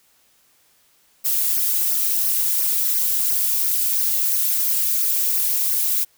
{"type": "noise with flanger", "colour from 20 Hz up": "violet", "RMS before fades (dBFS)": -20, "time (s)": [1.24, 6.05], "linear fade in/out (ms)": 20, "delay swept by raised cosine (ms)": [0.26, 4.56], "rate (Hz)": 2.9, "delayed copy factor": -0.95, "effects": ["white hiss -59 dBFS RMS until 6.17 s"]}